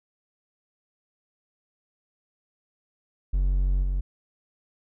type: tone with level steps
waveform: triangle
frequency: 46.25 Hz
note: F#1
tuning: in tune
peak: -18 / -21 dBFS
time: 3.33-4.01 s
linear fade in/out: 10 ms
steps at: 3.82 s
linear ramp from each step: 20 ms
effects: none